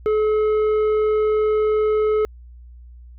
sine tone with tanh clipping, 428.6 Hz, A4, 45 cents flat, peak -17 dBFS, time 0.06-2.25 s, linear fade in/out 0 ms, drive 8 dB, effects added 60 Hz sine -39 dBFS peak until 3.18 s

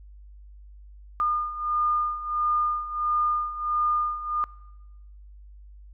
sine beating tone pair, 1213 / 1214.5 Hz, D#6 / D#6, -44 / -42 cents, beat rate 1.5 Hz, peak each -29 / -25 dBFS, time 1.2-4.44 s, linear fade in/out 0 ms, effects noise-tail reverb RT60 1.0 s tail -21 dB re dry + added 50 Hz sine -44 dBFS peak until 5.93 s

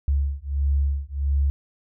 sine beating tone pair, 69.3 / 70.8 Hz, C#2 / C#2, 0 / +37 cents, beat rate 1.5 Hz, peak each -23 dBFS, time 0.08-1.5 s, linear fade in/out 0 ms, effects none

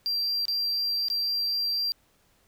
sine tone with dropouts, 4726 Hz, D8, 10 cents sharp, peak -22 dBFS, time 0.06-1.92 s, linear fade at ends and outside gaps 0 ms, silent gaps 0.454-0.482 / 1.084-1.101 s, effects tanh soft clip ceiling -24 dBFS + pink hiss -65 dBFS RMS until 2.47 s

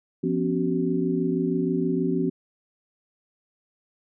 sine tone cluster, 172.8 / 249.9 / 276.2 / 377 Hz, F3 / B3 / C#4 / F#4, -18 / +21 / -6 / +32 cents, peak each -27 dBFS, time 0.23-2.3 s, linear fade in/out 10 ms, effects none

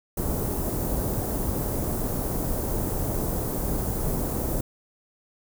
pink band-stop noise, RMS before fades -27 dBFS, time 0.17-4.61 s, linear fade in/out 5 ms, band 640 to 13000 Hz, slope 12 dB/octave, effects none

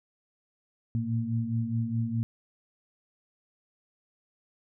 sine tone cluster, 112.7 / 117.5 / 230.1 Hz, A2 / A#2 / A#3, +42 / +14 / -22 cents, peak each -31 dBFS, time 0.95-2.23 s, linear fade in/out 0 ms, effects none

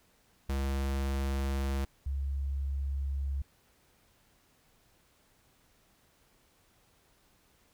square / sine tone pair in turn, 68.1 / 68.89 Hz, C#2 / C#2, -30 / -10 cents, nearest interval unison, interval 20 cents, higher second, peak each -30 / -30 dBFS, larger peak neither, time 0.49-1.85 / 2.06-3.42 s, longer neither, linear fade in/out 5 ms, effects pink hiss -67 dBFS RMS until 7.73 s

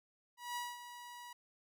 sawtooth tone with ADSR envelope, 968 Hz, B5, 35 cents flat, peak -34 dBFS, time 0.37-1.33 s, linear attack 190 ms, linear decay 210 ms, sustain -11 dB, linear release 5 ms, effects none

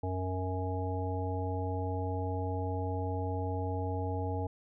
harmonic tone, 92.5 Hz, F#2, in tune, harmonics 1 / 3 / 5 / 7 / 9, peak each -33 / -40 / -39 / -43 / -40 dBFS, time 0.03-4.47 s, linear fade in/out 5 ms, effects none

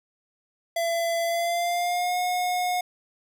square tone with pitch glide, 674 to 722.4 Hz, E5 to F#5, +38 to -42 cents, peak -24 dBFS, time 0.76-2.81 s, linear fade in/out 5 ms, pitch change +120 cents, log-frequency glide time 1.24-2.19 s, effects none

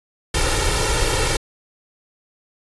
pink noise with comb filter, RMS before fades -19 dBFS, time 0.34-1.37 s, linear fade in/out 5 ms, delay 2.2 ms, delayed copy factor +0.85, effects resampled to 24000 Hz

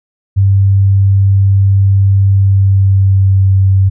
sine tone with pitch glide, 98 to 96.21 Hz, G2 to G2, 0 to -32 cents, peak -5 dBFS, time 0.36-3.9 s, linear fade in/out 20 ms, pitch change -32 cents, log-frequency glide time 2.3-3.51 s, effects none

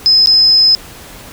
sine tone with dropouts, 5100 Hz, D#8, 42 cents sharp, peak -5 dBFS, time 0.06-0.75 s, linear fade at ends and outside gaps 0 ms, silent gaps 0.26-0.272 s, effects pink hiss -34 dBFS RMS until 1.32 s

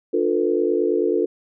sine chord, B half-diminished seventh, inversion first, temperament just, 296.3 / 355.6 / 444.5 / 493.9 Hz, D4 / F4 / A4 / B4, +15 / +31 / +18 / 0 cents, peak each -25 / -21 / -21 / -26 dBFS, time 0.13-1.26 s, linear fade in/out 10 ms, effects none

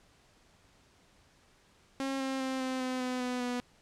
sawtooth tone with pitch steps, 270 / 266.4 / 262.9 / 259.5 / 256 / 252.6 / 249.3 / 246 Hz, C#4 / C4 / C4 / C4 / C4 / B3 / B3 / B3, -45 / +31 / +8 / -14 / -38 / +39 / +16 / -7 cents, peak -28 dBFS, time 2-3.6 s, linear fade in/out 0 ms, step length 200 ms, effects pink hiss -64 dBFS RMS until 3.81 s + low-pass 8000 Hz 12 dB/octave

